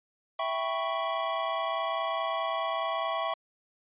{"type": "chord", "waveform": "square", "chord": "C# half-diminished seventh", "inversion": "first", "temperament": "equal", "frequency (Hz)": [659.3, 784, 987.8, 1108.7], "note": ["E5", "G5", "B5", "C#6"], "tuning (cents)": [0, 0, 0, 0], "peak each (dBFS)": [-33, -37, -39, -33], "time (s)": [0.39, 3.34], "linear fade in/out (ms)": 5, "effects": ["resampled to 8000 Hz"]}